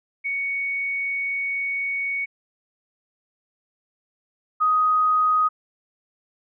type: tone pair in turn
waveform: sine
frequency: 2229 / 1251 Hz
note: C#7 / D#6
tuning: +9 / +9 cents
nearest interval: minor seventh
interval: 1000 cents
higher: first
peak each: -23 / -16 dBFS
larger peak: second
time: 0.24-2.26 / 4.6-5.49 s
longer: first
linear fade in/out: 20 ms
effects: none